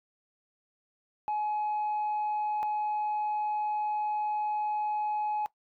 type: tone pair in turn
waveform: sine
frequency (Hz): 845 / 845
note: G#5 / G#5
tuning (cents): +30 / +30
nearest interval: unison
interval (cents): 0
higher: neither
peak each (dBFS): -26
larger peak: neither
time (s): 1.28-2.63 / 2.63-5.46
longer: second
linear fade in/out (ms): 0
effects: noise-tail reverb RT60 0.1 s tail -20 dB re dry + tanh soft clip ceiling -26 dBFS